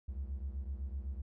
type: beating tone pair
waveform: triangle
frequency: 65.41 / 73.31 Hz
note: C2 / D2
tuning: 0 / -3 cents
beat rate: 7.9 Hz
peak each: -36 / -40 dBFS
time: 0.08-1.22 s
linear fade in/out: 10 ms
effects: tanh soft clip ceiling -30 dBFS